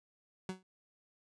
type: tone with exponential decay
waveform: 30% pulse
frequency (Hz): 186.7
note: F#3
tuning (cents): +16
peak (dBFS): -32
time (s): 0.49-0.63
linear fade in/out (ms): 2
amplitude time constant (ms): 30
effects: resampled to 22050 Hz